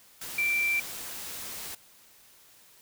sine tone in noise, 2349 Hz, D7, in tune, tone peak -24 dBFS, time 0.38-0.8 s, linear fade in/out 5 ms, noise white, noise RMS -39 dBFS, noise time 0.21-1.75 s, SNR +12 dB, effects white hiss -57 dBFS RMS until 2.81 s

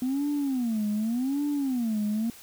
sine tone with vibrato, 246.9 Hz, B3, in tune, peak -23 dBFS, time 0.02-2.3 s, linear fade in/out 2 ms, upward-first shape sine, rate 0.86 Hz, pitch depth 290 cents each way, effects tanh soft clip ceiling -22 dBFS + white hiss -49 dBFS RMS until 2.42 s

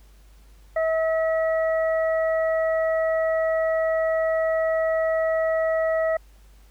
harmonic tone, 645 Hz, E5, 38 cents flat, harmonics 1 / 2 / 3, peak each -20 / -33 / -31 dBFS, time 0.76-6.17 s, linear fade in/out 5 ms, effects added 50 Hz sine -48 dBFS peak until 6.7 s + pink hiss -60 dBFS RMS until 6.7 s

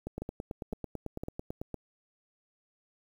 two click trains, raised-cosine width 2 ms, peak -23 / -23 dBFS, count 15 / 4, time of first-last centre 0.07-1.615 / 0.22-1.743 s, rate 9.06 / 1.97 Hz, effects 9-bit

